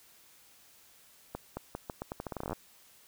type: accelerating click train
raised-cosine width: 1 ms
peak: -22 dBFS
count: 18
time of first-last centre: 1.35-2.53 s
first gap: 220 ms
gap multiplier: 0.82
effects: white hiss -60 dBFS RMS until 3.07 s